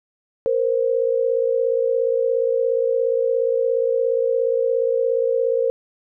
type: tone pair together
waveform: sine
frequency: 466.2 / 523.3 Hz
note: A#4 / C5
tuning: 0 / 0 cents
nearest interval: major second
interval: 200 cents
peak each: -19 / -20 dBFS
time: 0.46-5.7 s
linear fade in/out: 0 ms
effects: none